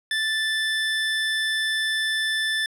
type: tone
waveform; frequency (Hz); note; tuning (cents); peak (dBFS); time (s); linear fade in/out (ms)
25% pulse; 1760; A6; 0; -18; 0.11-2.66; 2
effects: low-pass 9000 Hz 12 dB/octave